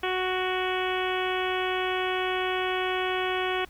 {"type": "harmonic tone with a mistuned harmonic", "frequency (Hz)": 370, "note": "F#4", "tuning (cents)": 0, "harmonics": [1, 2, 3, 4, 5, 6, 7, 8, 9], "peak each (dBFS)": [-29, -32, -34, -35, -36, -37, -37, -38, -39], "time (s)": [0.03, 3.65], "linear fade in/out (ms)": 5, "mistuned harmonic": 6, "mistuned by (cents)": 19, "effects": ["added 60 Hz sine -54 dBFS peak until 3.69 s", "pink hiss -56 dBFS RMS until 3.69 s"]}